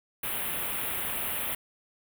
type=band-stop noise; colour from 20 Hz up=white; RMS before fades=-32 dBFS; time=0.23-1.55 s; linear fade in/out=5 ms; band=3400 to 9600 Hz; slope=48 dB/octave; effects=none